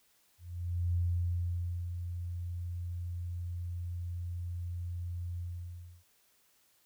sine tone with ADSR envelope, 87.31 Hz, F2, in tune, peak -27 dBFS, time 0.38-6.04 s, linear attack 570 ms, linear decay 940 ms, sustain -8 dB, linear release 650 ms, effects white hiss -69 dBFS RMS until 6.85 s

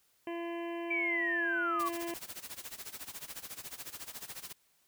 harmonic tone, 340 Hz, F4, 46 cents flat, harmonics 1 / 2 / 3 / 5 / 6 / 7 / 8 / 9, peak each -37 / -43 / -47 / -51 / -53 / -54 / -55 / -56 dBFS, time 0.27-2.14 s, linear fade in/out 2 ms
sine linear sweep, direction down, 2347 to 1101 Hz, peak -30 dBFS, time 0.9-1.89 s, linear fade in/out 10 ms
white noise with tremolo, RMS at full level -42 dBFS, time 1.79-4.53 s, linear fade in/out 10 ms, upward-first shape sine, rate 14 Hz, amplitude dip 85%
effects white hiss -71 dBFS RMS until 4.87 s

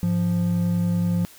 triangle tone pair together, 103.83 / 174.38 Hz, G#2 / F3, 0 / -2 cents, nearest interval major sixth, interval 898 cents, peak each -24 / -18 dBFS, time 0.03-1.25 s, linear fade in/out 0 ms, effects white hiss -48 dBFS RMS until 1.38 s

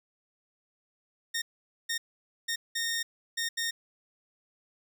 15% pulse tone bursts at uneven times, 1842 Hz, A#6, 21 cents flat, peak -23 dBFS, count 6, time 1.34-1.42 / 1.89-1.98 / 2.48-2.56 / 2.75-3.03 / 3.37-3.49 / 3.57-3.71 s, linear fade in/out 10 ms, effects none

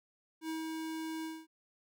square tone with ADSR envelope, 320 Hz, D#4, 49 cents sharp, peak -36 dBFS, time 0.41-1.47 s, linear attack 79 ms, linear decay 140 ms, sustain -2 dB, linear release 230 ms, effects none

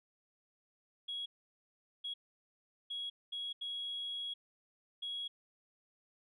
sine tone bursts at uneven times, 3322 Hz, G#7, in tune, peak -37 dBFS, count 6, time 1.08-1.26 / 2.04-2.14 / 2.9-3.1 / 3.32-3.53 / 3.61-4.34 / 5.02-5.28 s, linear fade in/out 10 ms, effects tanh soft clip ceiling -33 dBFS

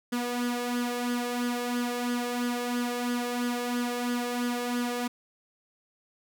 sawtooth tone with flanger, 243.1 Hz, B3, 27 cents flat, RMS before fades -30 dBFS, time 0.12-5.08 s, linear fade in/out 10 ms, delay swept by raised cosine 0.61 to 1.81 ms, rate 3 Hz, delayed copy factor +0.6, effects none

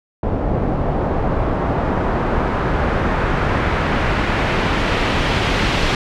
pink noise with low-pass filter sweep, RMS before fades -18 dBFS, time 0.23-5.95 s, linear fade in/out 2 ms, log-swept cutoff 650 to 3600 Hz, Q 1, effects none

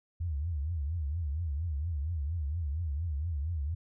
sine tone with vibrato, 77.78 Hz, D#2, in tune, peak -30 dBFS, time 0.2-3.75 s, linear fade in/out 10 ms, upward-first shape triangle, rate 4.3 Hz, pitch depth 250 cents each way, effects none

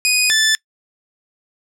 15% pulse tone pair in turn, 2489 / 1754.4 Hz, D#7 / A6, 0 / -6 cents, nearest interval tritone, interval 606 cents, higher first, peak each -6 dBFS, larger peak neither, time 0.05-0.3 / 0.3-0.55 s, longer neither, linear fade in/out 0 ms, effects noise-tail reverb RT60 0.1 s tail -23 dB re dry + low-pass 12000 Hz 12 dB/octave

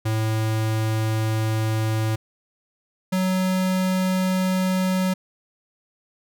square tone pair in turn, 110 / 186.12 Hz, A2 / F#3, 0 / +10 cents, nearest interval major sixth, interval 910 cents, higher second, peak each -21 / -20 dBFS, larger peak second, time 0.05-2.16 / 3.12-5.14 s, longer first, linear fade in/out 10 ms, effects none

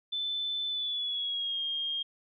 sine tone with pitch glide, 3519 to 3227 Hz, A7 to G7, 0 to +50 cents, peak -30 dBFS, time 0.12-2.03 s, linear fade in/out 10 ms, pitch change -150 cents, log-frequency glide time 0.68-1.61 s, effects none

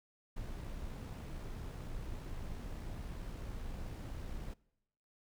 brown noise with amplitude modulation, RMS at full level -42 dBFS, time 0.36-4.54 s, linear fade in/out 10 ms, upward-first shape sine, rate 63.1 Hz, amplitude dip 25%, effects noise-tail reverb RT60 0.9 s tail -24 dB re dry

